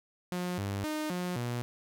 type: tone with pitch steps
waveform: sawtooth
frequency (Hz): 179.1 / 99.8 / 307.1 / 179.3 / 120.7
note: F3 / G2 / D#4 / F3 / B2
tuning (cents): +44 / +32 / -23 / +46 / -39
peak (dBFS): -28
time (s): 0.32-1.62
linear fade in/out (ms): 0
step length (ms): 260
effects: none